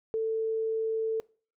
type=tone; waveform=sine; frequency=444.5 Hz; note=A4; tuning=18 cents sharp; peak=-26 dBFS; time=0.14-1.2 s; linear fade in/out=0 ms; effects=noise-tail reverb RT60 0.4 s tail -23 dB re dry